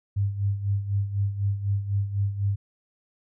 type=tone with tremolo; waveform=sine; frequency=100 Hz; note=G2; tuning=35 cents sharp; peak=-20 dBFS; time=0.16-2.56 s; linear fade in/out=10 ms; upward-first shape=sine; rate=4 Hz; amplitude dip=70%; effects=none